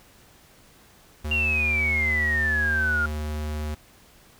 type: tone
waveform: square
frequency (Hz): 75.8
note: D#2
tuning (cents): -45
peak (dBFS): -28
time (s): 1.24-3.75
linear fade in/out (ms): 10
type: exponential sweep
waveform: sine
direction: down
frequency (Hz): 2794 to 1396.9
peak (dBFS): -21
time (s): 1.31-3.06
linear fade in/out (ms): 5
effects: pink hiss -54 dBFS RMS until 4.39 s